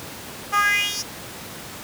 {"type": "tone with high-pass filter sweep", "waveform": "10% pulse", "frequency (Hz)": 409, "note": "G#4", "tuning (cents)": -26, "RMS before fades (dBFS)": -21, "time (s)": [0.52, 1.03], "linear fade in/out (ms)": 20, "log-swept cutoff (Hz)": [980, 5500], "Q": 5.5, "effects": ["pink hiss -36 dBFS RMS until 1.83 s", "high-pass 100 Hz 12 dB/octave"]}